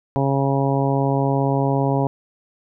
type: harmonic tone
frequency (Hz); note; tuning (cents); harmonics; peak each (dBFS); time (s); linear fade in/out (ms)
137.4; C#3; -15; 1 / 2 / 3 / 4 / 5 / 6 / 7; -20 / -23 / -25 / -26 / -27 / -28 / -28; 0.16-2.07; 0
effects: none